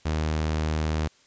sawtooth tone, 77.78 Hz, D#2, in tune, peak -20 dBFS, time 0.05-1.08 s, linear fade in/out 10 ms, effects white hiss -59 dBFS RMS until 1.26 s + resampled to 16000 Hz

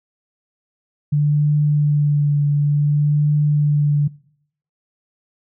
sine tone with vibrato, 146.83 Hz, D3, in tune, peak -13 dBFS, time 1.12-4.08 s, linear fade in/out 10 ms, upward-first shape triangle, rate 0.56 Hz, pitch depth 23 cents each way, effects noise-tail reverb RT60 0.7 s tail -23 dB re dry

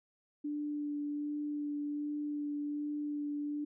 sine tone with vibrato, 293.7 Hz, D4, in tune, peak -34 dBFS, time 0.44-3.65 s, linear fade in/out 10 ms, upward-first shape sine, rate 1.3 Hz, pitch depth 11 cents each way, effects none

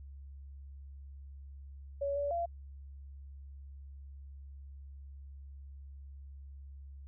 sine tone with pitch steps, 562 / 572 / 684 Hz, C#5 / D5 / F5, +24 / -46 / -36 cents, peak -31 dBFS, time 2.01-2.46 s, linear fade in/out 10 ms, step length 150 ms, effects added 69 Hz sine -46 dBFS peak until 7.07 s

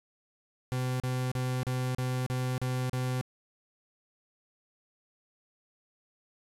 40% pulse tone bursts, 127.4 Hz, C3, 46 cents flat, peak -28 dBFS, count 8, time 0.72-3.212 s, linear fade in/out 0 ms, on 280 ms, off 36 ms, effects resampled to 32000 Hz + 9-bit

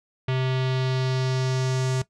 square tone with low-pass filter sweep, 130 Hz, C3, 11 cents flat, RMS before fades -24 dBFS, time 0.28-2.02 s, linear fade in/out 5 ms, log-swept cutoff 3100 to 7400 Hz, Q 1.9, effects noise-tail reverb RT60 0.1 s tail -17 dB re dry

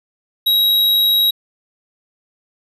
square tone, 3836 Hz, A#7, 49 cents sharp, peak -12 dBFS, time 0.46-1.31 s, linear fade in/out 10 ms, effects resampled to 32000 Hz

